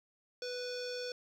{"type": "tone with low-pass filter", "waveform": "square", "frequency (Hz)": 493.9, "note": "B4", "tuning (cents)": 0, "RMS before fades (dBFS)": -40, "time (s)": [0.42, 1.12], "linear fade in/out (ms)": 2, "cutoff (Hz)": 5100, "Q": 7.8, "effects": ["11-bit"]}